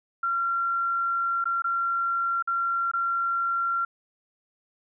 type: tone with dropouts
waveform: sine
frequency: 1372 Hz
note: F6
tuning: 31 cents flat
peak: -23 dBFS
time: 0.23-3.85 s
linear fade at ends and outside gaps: 5 ms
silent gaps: 1.442-1.455 / 1.621-1.642 / 2.425-2.474 / 2.915-2.935 s
effects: none